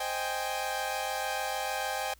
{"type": "chord", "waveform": "sawtooth", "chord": "Ab major seventh", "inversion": "first", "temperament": "equal", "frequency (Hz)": [523.3, 622.3, 784, 830.6], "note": ["C5", "Eb5", "G5", "Ab5"], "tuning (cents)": [0, 0, 0, 0], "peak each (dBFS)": [-35, -35, -30, -33], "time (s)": [0, 2.14], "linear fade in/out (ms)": 5, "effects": ["added 60 Hz sine -57 dBFS peak until 2.19 s", "white hiss -63 dBFS RMS until 2.19 s"]}